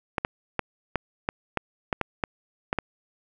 clicks, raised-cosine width 0.5 ms, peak -9 dBFS, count 11, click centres 0.182 / 0.249 / 0.593 / 0.957 / 1.289 / 1.573 / 1.928 / 2.013 / 2.238 / 2.729 / 2.787 s, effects none

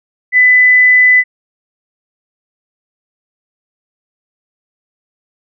sine tone, 2000 Hz, B6, 21 cents sharp, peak -4 dBFS, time 0.32-1.24 s, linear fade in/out 50 ms, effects none

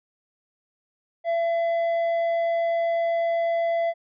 sine tone with tanh clipping, 673 Hz, E5, 36 cents sharp, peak -22 dBFS, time 1.24-3.94 s, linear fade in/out 50 ms, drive 6 dB, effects none

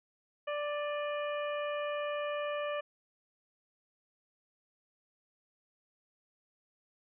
harmonic tone with a mistuned harmonic, 587.3 Hz, D5, in tune, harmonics 1 / 2 / 3 / 4 / 5, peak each -34 / -40 / -44 / -46 / -48 dBFS, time 0.47-2.81 s, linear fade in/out 10 ms, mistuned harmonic 4, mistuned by +52 cents, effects none

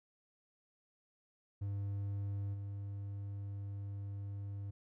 triangle tone with level steps, 100.1 Hz, G2, 37 cents sharp, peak -34 / -38 dBFS, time 1.61-4.71 s, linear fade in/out 10 ms, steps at 2.53 s, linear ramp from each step 20 ms, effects none

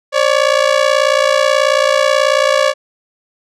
sawtooth ring-modulated tone, 566 Hz, C#5, 36 cents sharp, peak -3 dBFS, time 0.12-2.74 s, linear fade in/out 50 ms, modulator 29.2 Hz, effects low-pass 6000 Hz 12 dB/octave

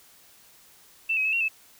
sine tone with pitch steps, 2665 / 2541 / 2593 / 2739 / 2610 Hz, E7 / D#7 / E7 / F7 / E7, +18 / +36 / -29 / -34 / -18 cents, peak -22 dBFS, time 1.09-1.485 s, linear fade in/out 10 ms, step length 79 ms, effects white hiss -55 dBFS RMS until 1.79 s

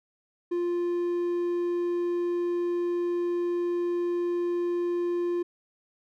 triangle tone, 349.2 Hz, F4, in tune, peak -23 dBFS, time 0.51-5.43 s, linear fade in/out 10 ms, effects none

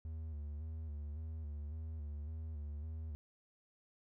triangle tone with vibrato, 76.6 Hz, D#2, 27 cents flat, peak -39 dBFS, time 0.05-3.15 s, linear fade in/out 0 ms, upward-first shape square, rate 1.8 Hz, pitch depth 65 cents each way, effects none

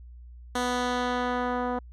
10% pulse tone with low-pass filter sweep, 247.3 Hz, B3, 3 cents sharp, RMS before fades -28 dBFS, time 0.55-1.79 s, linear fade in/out 5 ms, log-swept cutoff 10000 to 980 Hz, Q 0.74, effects added 60 Hz sine -43 dBFS peak until 1.92 s

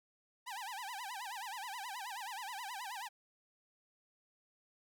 sawtooth tone with vibrato, 880 Hz, A5, in tune, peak -38 dBFS, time 0.46-3.09 s, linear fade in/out 20 ms, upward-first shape sine, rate 9.4 Hz, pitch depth 240 cents each way, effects none

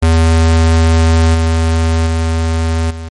square tone with level steps, 81.6 Hz, E2, 17 cents flat, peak -7 / -10 / -12 / -23 dBFS, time 0.02-3.09 s, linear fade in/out 10 ms, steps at 1.34 / 2.06 / 2.9 s, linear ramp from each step 10 ms, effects MP3 48 kbps

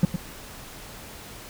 triangle tone with echo, 174.3 Hz, F3, 3 cents flat, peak -11 dBFS, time 0.03-0.05 s, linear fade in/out 2 ms, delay 110 ms, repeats 1, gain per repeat -9 dB, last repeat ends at 0.16 s, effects pink hiss -42 dBFS RMS until 1.49 s

